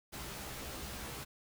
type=noise with comb filter; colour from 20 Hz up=pink; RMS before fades=-44 dBFS; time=0.12-1.25 s; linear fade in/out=20 ms; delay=15 ms; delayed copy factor=+0.9; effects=none